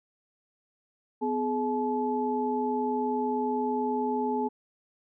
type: tone cluster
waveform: sine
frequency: 251.3 / 422.3 / 861 Hz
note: B3 / G#4 / A5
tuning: +30 / +29 / -38 cents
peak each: -30 dBFS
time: 1.21-4.49 s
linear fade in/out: 20 ms
effects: none